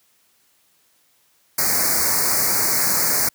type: band-stop noise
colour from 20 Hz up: white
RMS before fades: -19 dBFS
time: 1.58-3.29 s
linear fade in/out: 5 ms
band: 2300 to 4300 Hz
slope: 96 dB/octave
effects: white hiss -61 dBFS RMS until 3.34 s + high-pass 80 Hz 12 dB/octave